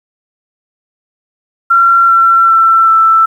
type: tone with pitch steps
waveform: sine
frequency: 1367 / 1353.6 / 1340.4 / 1327.3 Hz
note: F6 / E6 / E6 / E6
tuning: -37 / +45 / +29 / +12 cents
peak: -4 dBFS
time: 1.7-3.26 s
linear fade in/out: 10 ms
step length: 390 ms
effects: 7-bit